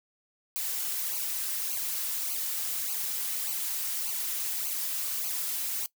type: noise with flanger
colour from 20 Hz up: blue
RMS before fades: -32 dBFS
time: 0.56-5.86 s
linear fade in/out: 0 ms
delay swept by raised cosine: 0.55 to 5.35 ms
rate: 1.7 Hz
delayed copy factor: -0.9
effects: noise-tail reverb RT60 0.1 s tail -20 dB re dry